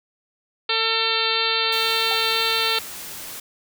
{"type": "harmonic tone", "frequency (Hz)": 449.5, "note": "A4", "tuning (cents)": 37, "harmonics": [1, 2, 3, 4, 5, 6, 7, 8, 9, 10], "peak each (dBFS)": [-29, -31, -27, -31, -31, -27, -29, -26, -26, -29], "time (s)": [0.69, 2.79], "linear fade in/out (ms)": 5}
{"type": "noise", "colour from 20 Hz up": "white", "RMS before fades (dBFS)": -35, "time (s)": [1.72, 3.4], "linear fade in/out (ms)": 5}
{"type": "tone with exponential decay", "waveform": "triangle", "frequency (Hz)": 784, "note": "G5", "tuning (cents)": 0, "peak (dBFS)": -23, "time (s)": [2.11, 2.23], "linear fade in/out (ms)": 2, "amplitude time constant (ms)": 24}
{"effects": []}